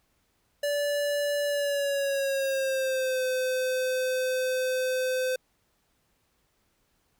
square tone with pitch glide, 579 to 512.9 Hz, D5 to C5, -25 to -35 cents, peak -26 dBFS, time 0.63-5.36 s, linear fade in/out 5 ms, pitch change -210 cents, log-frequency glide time 1.46-3.24 s, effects pink hiss -71 dBFS RMS until 7.19 s

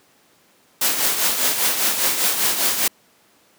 white noise with tremolo, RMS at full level -17 dBFS, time 0.81-2.88 s, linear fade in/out 5 ms, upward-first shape triangle, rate 5 Hz, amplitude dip 60%, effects pink hiss -56 dBFS RMS until 3.58 s + high-pass 200 Hz 12 dB/octave

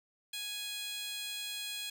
15% pulse tone with high-pass filter, 830.6 Hz, G#5, in tune, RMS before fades -40 dBFS, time 0.33-1.9 s, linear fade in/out 5 ms, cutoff 3700 Hz, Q 1.6, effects none

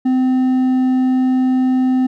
triangle tone with hard clipping, 257.2 Hz, C4, 30 cents flat, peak -13 dBFS, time 0.05-2.07 s, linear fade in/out 10 ms, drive 7 dB, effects none

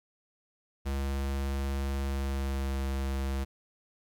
square tone with pitch glide, 68.6 to 67.58 Hz, C#2 to C#2, -17 to -43 cents, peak -30 dBFS, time 0.85-3.45 s, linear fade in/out 20 ms, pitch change -26 cents, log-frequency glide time 2.02-2.8 s, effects 12-bit

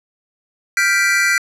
square chord, G dominant seventh, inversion third, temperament equal, 1396.9 / 1568 / 1975.5 / 2349 Hz, F6 / G6 / B6 / D7, 0 / 0 / 0 / 0 cents, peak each -21 / -20 / -17 / -21 dBFS, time 0.77-1.38 s, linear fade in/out 2 ms, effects low-pass 11000 Hz 12 dB/octave

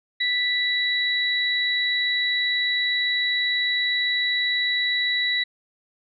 sine tone pair together, 1973 / 3911 Hz, B6 / B7, -2 / -18 cents, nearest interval octave, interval 1184 cents, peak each -23 dBFS, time 0.2-5.44 s, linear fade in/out 10 ms, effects none

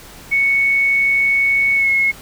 sine tone with pitch glide, 2217 to 2175 Hz, C#7 to C#7, 0 to -33 cents, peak -12 dBFS, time 0.31-2.12 s, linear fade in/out 20 ms, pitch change -33 cents, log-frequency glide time 1.75-1.89 s, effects pink hiss -39 dBFS RMS until 2.21 s

